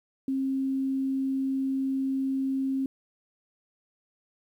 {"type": "tone", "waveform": "sine", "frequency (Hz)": 267.7, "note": "C4", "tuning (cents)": 40, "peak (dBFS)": -25, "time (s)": [0.28, 2.86], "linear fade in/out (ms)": 2, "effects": ["10-bit"]}